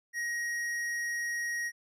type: tone with tanh clipping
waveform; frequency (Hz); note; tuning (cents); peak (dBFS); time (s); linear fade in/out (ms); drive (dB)
sine; 1887; A#6; +21; -33; 0.13-1.72; 50; 13
effects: none